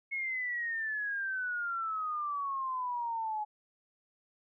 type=exponential sweep; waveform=sine; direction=down; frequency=2188 to 839 Hz; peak=-32 dBFS; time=0.11-3.45 s; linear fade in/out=20 ms; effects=none